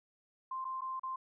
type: tone with dropouts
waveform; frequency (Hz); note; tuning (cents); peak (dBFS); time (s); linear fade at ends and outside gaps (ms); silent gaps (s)
sine; 1046.5; C6; 0; -36; 0.51-1.16; 5; 0.645-0.65 / 0.809-0.817 / 0.996-1.033
effects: none